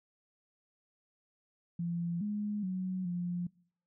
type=tone with pitch steps; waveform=sine; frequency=171.1 / 208.1 / 185.6 / 175.9 Hz; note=F3 / G#3 / F#3 / F3; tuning=-35 / +4 / +6 / +13 cents; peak=-32 dBFS; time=1.79-3.47 s; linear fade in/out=5 ms; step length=420 ms; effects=noise-tail reverb RT60 0.6 s tail -25 dB re dry